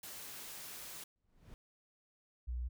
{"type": "noise", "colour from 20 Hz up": "white", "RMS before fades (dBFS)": -48, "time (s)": [0.03, 1.04], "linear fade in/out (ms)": 5}
{"type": "noise with exponential growth", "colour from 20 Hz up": "brown", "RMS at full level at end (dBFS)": -48, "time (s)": [1.16, 1.54], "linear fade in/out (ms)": 0, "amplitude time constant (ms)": 82}
{"type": "tone", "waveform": "sine", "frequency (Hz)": 60.9, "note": "B1", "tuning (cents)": -24, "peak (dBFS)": -36, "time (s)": [2.47, 2.69], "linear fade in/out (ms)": 20}
{"effects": []}